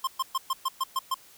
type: tone bursts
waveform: square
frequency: 1055 Hz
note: C6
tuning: 14 cents sharp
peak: -25 dBFS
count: 8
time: 0.04-1.144 s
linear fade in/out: 5 ms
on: 33 ms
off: 120 ms
effects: white hiss -54 dBFS RMS until 1.37 s